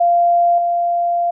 sine tone with level steps, 693 Hz, F5, 14 cents flat, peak -10 / -14 dBFS, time 0-1.31 s, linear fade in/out 10 ms, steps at 0.58 s, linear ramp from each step 2 ms, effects none

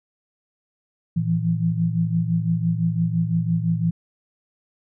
sine tone cluster, 113.7 / 165.3 / 171.2 Hz, A#2 / E3 / F3, -43 / +5 / -34 cents, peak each -25 / -21 / -25 dBFS, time 1.16-3.91 s, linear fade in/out 10 ms, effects none

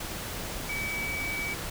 sine tone in noise, 2286 Hz, D7, 47 cents flat, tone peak -31 dBFS, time 0.69-1.54 s, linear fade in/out 5 ms, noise pink, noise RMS -36 dBFS, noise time 0-1.7 s, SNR +2 dB, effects none

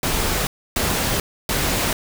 pink noise bursts, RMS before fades -21 dBFS, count 3, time 0.03-1.93 s, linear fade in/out 2 ms, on 440 ms, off 290 ms, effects none

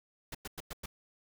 pink noise bursts, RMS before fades -41 dBFS, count 5, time 0.32-0.86 s, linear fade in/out 5 ms, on 28 ms, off 100 ms, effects none

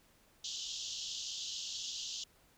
pink band-pass noise, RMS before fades -42 dBFS, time 0.44-2.24 s, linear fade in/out 5 ms, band 2900 to 7100 Hz, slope 96 dB/octave, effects pink hiss -67 dBFS RMS until 2.57 s

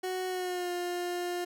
30% pulse tone with pitch glide, 370 to 353.7 Hz, F#4 to F4, 0 to +22 cents, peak -29 dBFS, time 0.03-1.45 s, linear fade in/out 10 ms, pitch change -78 cents, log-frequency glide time 0.28-0.71 s, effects none

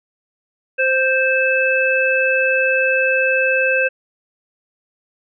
harmonic tone, 523.3 Hz, C5, in tune, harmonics 1 / 3 / 5, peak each -18 / -18 / -18 dBFS, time 0.78-3.89 s, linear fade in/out 20 ms, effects none

